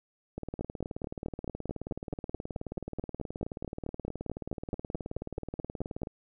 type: two click trains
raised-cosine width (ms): 2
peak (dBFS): -20 / -23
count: 26 / 108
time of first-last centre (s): 0.61-6.033 / 0.38-6.071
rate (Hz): 4.61 / 18.8
effects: none